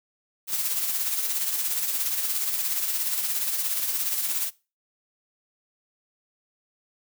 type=noise with tremolo; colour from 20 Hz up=blue; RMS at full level=-25 dBFS; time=0.47-4.51 s; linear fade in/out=50 ms; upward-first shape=sine; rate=17 Hz; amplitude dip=45%; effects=noise-tail reverb RT60 0.3 s tail -21 dB re dry